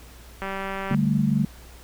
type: click train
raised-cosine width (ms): 0.5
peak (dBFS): -16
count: 103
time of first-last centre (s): 0.42-0.946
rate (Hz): 194
type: chord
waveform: sine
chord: D suspended fourth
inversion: none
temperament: equal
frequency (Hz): 146.83 / 196 / 220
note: D3 / G3 / A3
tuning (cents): 0 / 0 / 0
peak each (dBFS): -23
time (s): 0.91-1.45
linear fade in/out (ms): 2
effects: added 60 Hz sine -45 dBFS peak until 1.83 s + pink hiss -49 dBFS RMS until 1.83 s